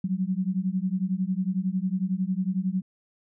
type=beating tone pair; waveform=sine; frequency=181.6 / 192.6 Hz; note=F#3 / G3; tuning=-32 / -30 cents; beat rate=11 Hz; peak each=-27 dBFS; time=0.04-2.82 s; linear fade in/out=5 ms; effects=none